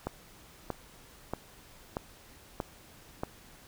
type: click train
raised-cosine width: 1 ms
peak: -18 dBFS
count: 6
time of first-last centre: 0.07-3.235 s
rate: 1.58 Hz
effects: pink hiss -55 dBFS RMS until 3.67 s